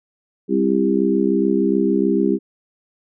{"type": "harmonic tone with a mistuned harmonic", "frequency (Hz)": 66.8, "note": "C2", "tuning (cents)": 36, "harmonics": [3, 4, 5, 6], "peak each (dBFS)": [-20, -20, -20, -20], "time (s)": [0.48, 2.39], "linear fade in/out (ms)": 50, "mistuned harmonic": 6, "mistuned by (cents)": -17, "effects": []}